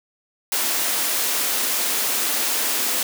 white high-pass noise, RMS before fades -22 dBFS, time 0.52-3.03 s, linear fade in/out 2 ms, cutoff 210 Hz, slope 48 dB/octave, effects none

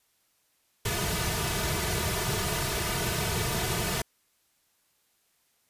pink noise with comb filter, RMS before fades -29 dBFS, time 0.85-4.02 s, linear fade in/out 5 ms, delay 3.7 ms, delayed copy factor -0.9, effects white hiss -70 dBFS RMS until 5.69 s + resampled to 32000 Hz

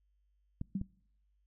clicks, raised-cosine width 5 ms, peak -25 dBFS, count 2, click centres 0.614 / 0.814 s
sine tone with exponential decay, 194.2 Hz, G3, 16 cents flat, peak -28 dBFS, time 0.75-0.87 s, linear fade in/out 5 ms, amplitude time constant 24 ms
effects noise-tail reverb RT60 0.7 s tail -25 dB re dry + added 50 Hz sine -70 dBFS peak until 1.46 s

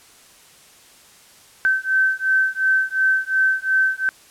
sine beating tone pair, 1541 / 1543.8 Hz, G6 / G6, -30 / -27 cents, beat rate 2.8 Hz, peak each -19 dBFS, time 1.65-4.09 s, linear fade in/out 0 ms, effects white hiss -49 dBFS RMS until 4.3 s + low-pass 11000 Hz 12 dB/octave

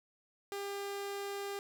sawtooth tone, 400 Hz, G4, 35 cents sharp, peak -34 dBFS, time 0.52-1.59 s, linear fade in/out 0 ms, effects 10-bit

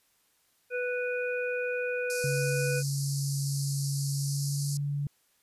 harmonic tone, 493.9 Hz, B4, in tune, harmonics 1 / 3 / 5, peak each -30 / -35 / -37 dBFS, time 0.7-2.83 s, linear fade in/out 50 ms
pink band-pass noise, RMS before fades -39 dBFS, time 2.1-4.77 s, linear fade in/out 0 ms, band 4400 to 12000 Hz, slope 96 dB/octave
sine tone with pitch glide, 139.8 to 143.23 Hz, C#3 to D3, +15 to -43 cents, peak -28 dBFS, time 2.24-5.07 s, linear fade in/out 2 ms, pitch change +42 cents, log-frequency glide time 4.14-4.81 s
effects white hiss -69 dBFS RMS until 5.42 s + resampled to 32000 Hz

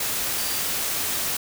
sine tone in noise, 4699 Hz, D8, in tune, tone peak -35 dBFS, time 0.38-0.6 s, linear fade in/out 5 ms, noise white, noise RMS -26 dBFS, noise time 0-1.37 s, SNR -12 dB, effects none

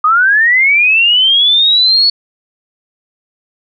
sine linear sweep, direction up, 1206 to 4435 Hz, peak -6 dBFS, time 0.04-2.1 s, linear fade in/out 5 ms, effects none

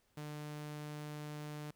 sawtooth tone, 149.6 Hz, D3, 32 cents sharp, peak -39 dBFS, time 0.17-1.71 s, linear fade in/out 5 ms, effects pink hiss -75 dBFS RMS until 1.75 s

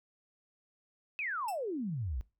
sine exponential sweep, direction down, 2637 to 54 Hz, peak -33 dBFS, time 1.19-2.21 s, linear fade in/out 0 ms
10% pulse tone with exponential decay, 2662 Hz, E7, 16 cents sharp, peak -31 dBFS, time 1.48-1.6 s, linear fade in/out 5 ms, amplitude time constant 26 ms
effects noise-tail reverb RT60 0.3 s tail -20 dB re dry

